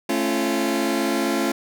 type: chord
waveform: sawtooth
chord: A augmented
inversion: none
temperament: just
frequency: 220 / 275 / 343.8 Hz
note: A3 / C#4 / E#4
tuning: 0 / -14 / -27 cents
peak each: -22 / -20 / -20 dBFS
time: 0.09-1.52 s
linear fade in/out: 5 ms
effects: none